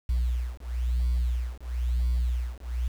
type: beating tone pair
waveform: sine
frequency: 60.3 / 61.3 Hz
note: B1 / B1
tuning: -41 / -12 cents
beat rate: 1 Hz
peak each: -26 / -26 dBFS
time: 0.09-2.88 s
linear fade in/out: 5 ms
effects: tanh soft clip ceiling -20 dBFS + 8-bit